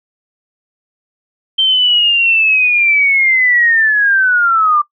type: linear sweep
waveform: sine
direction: down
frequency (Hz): 3136 to 1174.7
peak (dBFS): -8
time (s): 1.58-4.82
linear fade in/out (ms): 10
effects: noise-tail reverb RT60 0.1 s tail -22 dB re dry